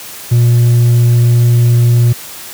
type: tone with hard clipping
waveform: triangle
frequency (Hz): 119.5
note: A#2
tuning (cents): +43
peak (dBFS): -4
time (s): 0.31-2.13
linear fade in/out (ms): 10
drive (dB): 1
effects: white hiss -29 dBFS RMS until 2.53 s + high-pass 60 Hz 12 dB/octave